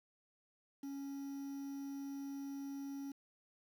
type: tone with quantisation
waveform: triangle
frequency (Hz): 277.2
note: C#4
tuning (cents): 0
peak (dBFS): -40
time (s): 0.83-3.12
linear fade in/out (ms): 5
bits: 10
effects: none